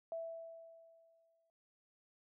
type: tone with exponential decay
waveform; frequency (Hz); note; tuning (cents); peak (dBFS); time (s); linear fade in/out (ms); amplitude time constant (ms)
sine; 660; E5; +2; -38; 0.12-1.5; 1; 300
effects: none